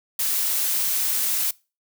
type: noise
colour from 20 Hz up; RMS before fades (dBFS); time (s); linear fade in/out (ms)
blue; -23; 0.19-1.51; 5
effects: noise-tail reverb RT60 0.3 s tail -23 dB re dry

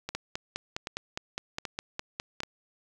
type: two click trains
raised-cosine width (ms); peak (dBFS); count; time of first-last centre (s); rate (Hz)
0.2; -17 / -15; 4 / 12; 0.09-2.434 / 0.15-2.404; 1.28 / 4.88
effects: 8-bit

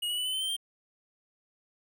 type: tone with pitch steps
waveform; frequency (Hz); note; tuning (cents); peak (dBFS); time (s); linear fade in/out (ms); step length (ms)
square; 2887 / 2932 / 2978 / 3025 / 3073 / 3121 / 3170; F#7 / F#7 / F#7 / F#7 / G7 / G7 / G7; -43 / -16 / +11 / +38 / -35 / -8 / +19; -30; 0.02-0.566; 10; 78
effects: none

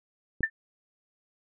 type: click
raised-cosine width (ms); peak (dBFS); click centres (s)
3; -20; 0.407
type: tone with exponential decay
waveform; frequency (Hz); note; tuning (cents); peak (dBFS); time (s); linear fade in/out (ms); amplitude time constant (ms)
sine; 1781; A6; +21; -18; 0.43-0.5; 5; 15
effects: none

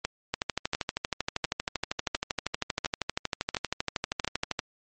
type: two click trains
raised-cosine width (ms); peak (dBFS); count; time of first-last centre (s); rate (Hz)
0.2; -10 / -10; 7 / 55; 0.05-4.246 / 0.34-4.592; 1.43 / 12.7
effects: MP3 32 kbps

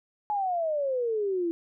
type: exponential sweep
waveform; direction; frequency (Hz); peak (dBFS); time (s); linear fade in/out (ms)
sine; down; 852 to 330; -25; 0.3-1.51; 0
effects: none

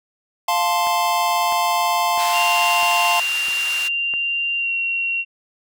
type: chord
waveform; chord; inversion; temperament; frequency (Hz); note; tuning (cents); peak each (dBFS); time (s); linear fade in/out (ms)
square; F major; none; equal; 698.5 / 880 / 1046.5; F5 / A5 / C6; 0 / 0 / 0; -22; 0.48-3.2; 5
type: click train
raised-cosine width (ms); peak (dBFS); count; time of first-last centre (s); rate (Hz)
0.5; -20; 6; 0.87-4.138; 1.53
type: band-pass noise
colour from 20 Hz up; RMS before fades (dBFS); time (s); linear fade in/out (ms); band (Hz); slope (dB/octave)
pink; -30; 2.18-3.89; 20; 1500 to 9700; 12
type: tone with pitch glide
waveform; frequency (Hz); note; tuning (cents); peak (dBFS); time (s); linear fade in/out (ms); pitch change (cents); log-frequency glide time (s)
sine; 2779 to 2742; F7 to F7; -9 to -32; -19; 2.32-5.25; 50; -23; 4.57-4.71
effects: none

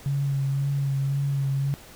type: tone with vibrato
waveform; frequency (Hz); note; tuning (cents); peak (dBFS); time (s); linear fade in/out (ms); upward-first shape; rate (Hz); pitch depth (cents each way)
sine; 138.5; C#3; -1; -22; 0.06-1.74; 0; sine; 1.9; 24
effects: pink hiss -47 dBFS RMS until 1.95 s

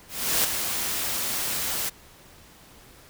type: noise with ADSR envelope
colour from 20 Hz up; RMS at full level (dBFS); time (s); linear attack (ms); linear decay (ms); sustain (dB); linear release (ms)
white; -21; 0.08-1.9; 360; 10; -7; 18
effects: pink hiss -51 dBFS RMS until 3.09 s

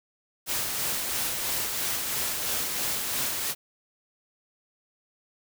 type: noise with tremolo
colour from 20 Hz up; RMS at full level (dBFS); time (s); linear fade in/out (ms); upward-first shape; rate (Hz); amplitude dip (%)
white; -28; 0.46-3.55; 50; sine; 3; 30
effects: none

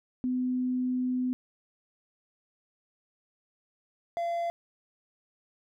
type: tone pair in turn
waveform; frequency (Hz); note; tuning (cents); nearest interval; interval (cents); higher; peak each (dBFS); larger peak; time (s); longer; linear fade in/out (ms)
sine / triangle; 252.6 / 683.6; B3 / F5; +39 / -37; octave + perfect fourth; 1724; second; -26; neither; 0.24-1.33 / 4.17-4.5; first; 0
effects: none

